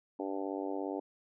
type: harmonic tone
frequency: 97.3 Hz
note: G2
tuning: 12 cents flat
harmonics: 3 / 4 / 5 / 6 / 7 / 8 / 9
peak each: -38 / -40 / -42 / -44 / -45 / -46 / -47 dBFS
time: 0.19-1 s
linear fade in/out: 5 ms
effects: none